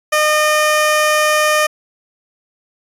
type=tone; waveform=15% pulse; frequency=609 Hz; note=D#5; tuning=37 cents flat; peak=-5 dBFS; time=0.12-1.67 s; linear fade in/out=10 ms; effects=resampled to 32000 Hz